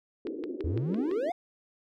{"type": "band-pass noise", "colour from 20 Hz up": "pink", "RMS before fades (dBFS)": -36, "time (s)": [0.25, 1.3], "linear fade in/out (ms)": 2, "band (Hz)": [280, 430], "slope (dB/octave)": 48}
{"type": "click train", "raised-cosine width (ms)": 0.3, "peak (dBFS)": -28, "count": 6, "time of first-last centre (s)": [0.27, 1.113], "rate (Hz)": 5.93}
{"type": "exponential sweep", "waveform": "triangle", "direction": "up", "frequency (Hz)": [73.1, 740], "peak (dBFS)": -26, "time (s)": [0.64, 1.32], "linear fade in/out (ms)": 5}
{"effects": []}